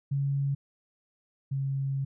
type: tone pair in turn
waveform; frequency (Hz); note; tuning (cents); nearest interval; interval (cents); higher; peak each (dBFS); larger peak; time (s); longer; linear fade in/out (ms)
sine; 139.3 / 136.51; C#3 / C#3; +9 / -26; unison; 35; first; -25 / -27; first; 0.11-0.55 / 1.51-2.05; second; 10
effects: none